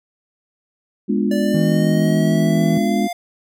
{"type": "chord", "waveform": "sine", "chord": "G# diminished seventh", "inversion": "none", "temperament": "equal with one note detuned", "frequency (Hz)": [207.7, 246.9, 293.7, 353.3], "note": ["G#3", "B3", "D4", "F4"], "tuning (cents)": [0, 0, 0, 20], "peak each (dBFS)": [-18, -22, -23, -24], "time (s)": [1.08, 3.08], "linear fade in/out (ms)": 20}
{"type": "linear sweep", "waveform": "square", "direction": "up", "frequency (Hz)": [580, 702], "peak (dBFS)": -24, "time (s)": [1.31, 3.13], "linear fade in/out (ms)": 5}
{"type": "tone with pitch glide", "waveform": "triangle", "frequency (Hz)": [160.6, 162.75], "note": ["E3", "E3"], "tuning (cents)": [-45, -22], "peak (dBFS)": -15, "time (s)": [1.54, 2.78], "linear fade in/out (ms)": 5, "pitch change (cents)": 23, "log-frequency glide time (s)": [2.37, 2.63]}
{"effects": []}